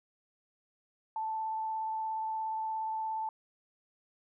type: tone with vibrato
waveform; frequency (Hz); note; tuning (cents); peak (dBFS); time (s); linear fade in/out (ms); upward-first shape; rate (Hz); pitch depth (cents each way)
sine; 880; A5; 0; -32; 1.16-3.29; 2; sine; 17; 10
effects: none